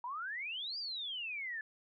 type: exponential two-way sweep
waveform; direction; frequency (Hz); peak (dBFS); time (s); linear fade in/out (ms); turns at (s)
sine; up then down; 932.3 to 4905 to 1707; -38; 0.04-1.61; 2; 0.78
effects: none